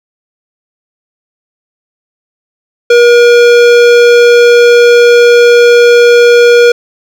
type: tone with hard clipping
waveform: sine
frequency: 478 Hz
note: A#4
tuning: 43 cents sharp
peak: -3 dBFS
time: 2.9-6.72 s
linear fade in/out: 5 ms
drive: 17 dB
effects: none